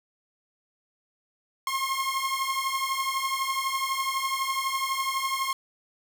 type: beating tone pair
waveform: sawtooth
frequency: 1067 / 1079 Hz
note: C6 / C#6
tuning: +34 / -47 cents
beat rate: 12 Hz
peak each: -25 / -26 dBFS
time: 1.67-5.53 s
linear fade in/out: 2 ms
effects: none